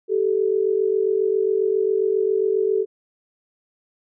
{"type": "tone pair together", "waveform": "sine", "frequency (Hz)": [387.2, 434.6], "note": ["G4", "A4"], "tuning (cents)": [-21, -21], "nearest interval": "major second", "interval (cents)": 200, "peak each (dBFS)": -20, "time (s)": [0.08, 2.86], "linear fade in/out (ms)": 50, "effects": []}